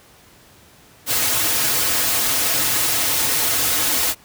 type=noise with comb filter; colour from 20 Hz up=white; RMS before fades=-19 dBFS; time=1.06-4.15 s; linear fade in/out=50 ms; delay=5.1 ms; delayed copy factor=-0.85; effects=pink hiss -49 dBFS RMS until 4.24 s + high-pass 60 Hz 12 dB/octave